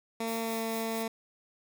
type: tone with pitch glide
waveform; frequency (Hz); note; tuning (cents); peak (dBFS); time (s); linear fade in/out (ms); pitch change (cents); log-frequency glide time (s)
15% pulse; 227 to 225; A#3 to A3; -46 to +39; -25; 0.2-1.08; 5; -15; 0.4-0.6
type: noise with tremolo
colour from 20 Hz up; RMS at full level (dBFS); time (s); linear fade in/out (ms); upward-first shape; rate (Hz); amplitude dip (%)
blue; -42; 0.27-1.03; 5; sine; 4.5; 50
effects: none